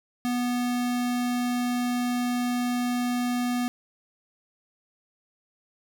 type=tone; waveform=square; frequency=245.1 Hz; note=B3; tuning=13 cents flat; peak=-25 dBFS; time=0.25-3.68 s; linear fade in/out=0 ms; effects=none